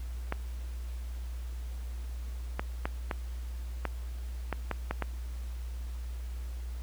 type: clicks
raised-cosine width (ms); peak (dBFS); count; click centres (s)
0.5; -16; 9; 0.324 / 2.595 / 2.855 / 3.112 / 3.853 / 4.527 / 4.713 / 4.91 / 5.023
effects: added 60 Hz sine -35 dBFS peak until 6.82 s + pink hiss -55 dBFS RMS until 6.82 s